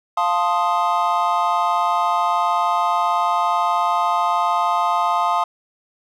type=chord; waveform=triangle; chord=F dominant seventh; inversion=none; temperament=equal; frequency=698.5 / 880 / 1046.5 / 1244.5 Hz; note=F5 / A5 / C6 / Eb6; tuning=0 / 0 / 0 / 0 cents; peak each=-20 dBFS; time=0.17-5.44 s; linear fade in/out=5 ms; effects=none